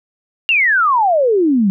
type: exponential sweep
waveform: sine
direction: down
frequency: 2848 to 185.9 Hz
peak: -10 dBFS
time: 0.49-1.7 s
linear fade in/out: 0 ms
effects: none